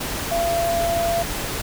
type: tone in noise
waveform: sine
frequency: 679 Hz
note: F5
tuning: 49 cents flat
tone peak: -19 dBFS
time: 0.31-1.23 s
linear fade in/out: 10 ms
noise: pink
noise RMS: -27 dBFS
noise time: 0-1.62 s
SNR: +5 dB
effects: none